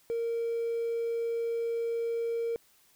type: tone with hard clipping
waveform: triangle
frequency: 463.6 Hz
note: A#4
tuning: 10 cents flat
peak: -29 dBFS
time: 0.1-2.56 s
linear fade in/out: 0 ms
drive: 4 dB
effects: white hiss -64 dBFS RMS until 2.95 s